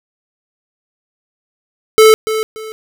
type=tone with echo; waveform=square; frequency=437.1 Hz; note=A4; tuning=11 cents flat; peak=-4 dBFS; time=1.98-2.14 s; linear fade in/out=0 ms; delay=290 ms; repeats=2; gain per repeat=-11 dB; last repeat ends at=2.72 s; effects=none